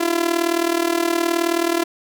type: tone with amplitude modulation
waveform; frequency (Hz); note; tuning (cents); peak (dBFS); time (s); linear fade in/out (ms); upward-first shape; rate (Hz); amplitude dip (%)
sawtooth; 339.2; E4; +50; -10; 0-1.84; 10; sine; 39; 80
effects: none